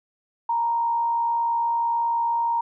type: tone with frequency modulation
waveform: sine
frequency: 932.3 Hz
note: A#5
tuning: in tune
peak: -20 dBFS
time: 0.49-2.61 s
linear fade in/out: 5 ms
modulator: 61.6 Hz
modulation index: 0.26
effects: none